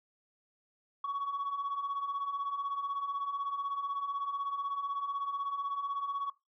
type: beating tone pair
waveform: sine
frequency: 1108.7 / 1124.7 Hz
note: C#6 / C#6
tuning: 0 / +25 cents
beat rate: 16 Hz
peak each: -38 / -32 dBFS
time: 1.04-6.3 s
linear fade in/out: 5 ms
effects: noise-tail reverb RT60 0.2 s tail -19 dB re dry + tanh soft clip ceiling -29 dBFS